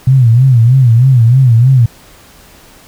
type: tone with vibrato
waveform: sine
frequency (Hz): 123.47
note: B2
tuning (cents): 0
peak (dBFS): -3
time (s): 0.07-1.86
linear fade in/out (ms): 5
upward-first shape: sine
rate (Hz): 3.2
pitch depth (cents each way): 150
effects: pink hiss -40 dBFS RMS until 2.87 s